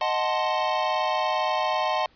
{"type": "chord", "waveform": "square", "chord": "D# diminished seventh", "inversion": "none", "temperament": "equal", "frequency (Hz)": [622.3, 740, 880, 1046.5], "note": ["D#5", "F#5", "A5", "C6"], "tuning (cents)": [0, 0, 0, 0], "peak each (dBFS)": -29, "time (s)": [0.01, 2.06], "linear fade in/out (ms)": 2, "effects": ["pink hiss -59 dBFS RMS until 2.15 s", "resampled to 11025 Hz"]}